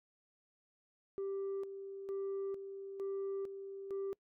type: tone with tremolo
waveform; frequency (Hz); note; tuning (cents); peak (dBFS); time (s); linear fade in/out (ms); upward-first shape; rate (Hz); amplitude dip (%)
sine; 392; G4; 0; -34; 1.18-4.13; 0; square; 1.1; 65
effects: noise-tail reverb RT60 0.1 s tail -26 dB re dry + tanh soft clip ceiling -35 dBFS